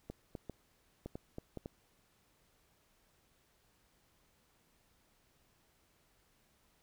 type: clicks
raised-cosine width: 2 ms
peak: -29 dBFS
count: 8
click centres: 0.1 / 0.352 / 0.497 / 1.06 / 1.155 / 1.384 / 1.573 / 1.659 s
effects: pink hiss -72 dBFS RMS until 6.82 s